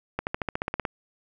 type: accelerating click train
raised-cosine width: 0.5 ms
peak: -12 dBFS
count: 11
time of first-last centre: 0.19-0.852 s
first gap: 79 ms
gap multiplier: 0.96
effects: none